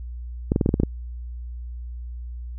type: clicks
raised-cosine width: 3 ms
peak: -6 dBFS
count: 8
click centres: 0.519 / 0.561 / 0.612 / 0.661 / 0.691 / 0.741 / 0.8 / 0.834 s
effects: added 60 Hz sine -31 dBFS peak until 2.58 s